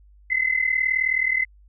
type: tone pair together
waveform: sine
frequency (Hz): 2025 / 2064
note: B6 / C7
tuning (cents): +43 / -24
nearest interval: unison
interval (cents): 33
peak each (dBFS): -22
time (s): 0.3-1.45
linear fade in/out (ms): 10
effects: added 50 Hz sine -49 dBFS peak until 1.68 s